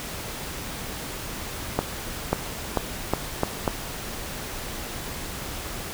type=accelerating click train; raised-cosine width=1 ms; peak=-6 dBFS; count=6; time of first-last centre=1.79-3.678 s; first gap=540 ms; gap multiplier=0.82; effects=pink hiss -34 dBFS RMS until 5.93 s